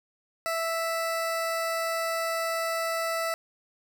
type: tone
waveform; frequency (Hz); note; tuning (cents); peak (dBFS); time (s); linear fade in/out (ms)
20% pulse; 659.3; E5; 0; -22; 0.46-3.34; 0
effects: none